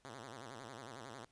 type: tone with vibrato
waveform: 5% pulse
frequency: 123.4 Hz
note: B2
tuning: 1 cent flat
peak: -37 dBFS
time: 0.05-1.25 s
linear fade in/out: 0 ms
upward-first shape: sine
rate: 11 Hz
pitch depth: 210 cents each way
effects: pink hiss -73 dBFS RMS until 1.31 s + resampled to 22050 Hz